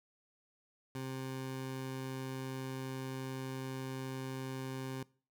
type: tone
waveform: 20% pulse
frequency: 131.8 Hz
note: C3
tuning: 13 cents sharp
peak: -34 dBFS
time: 0.95-5.03 s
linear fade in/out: 2 ms
effects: noise-tail reverb RT60 0.4 s tail -22 dB re dry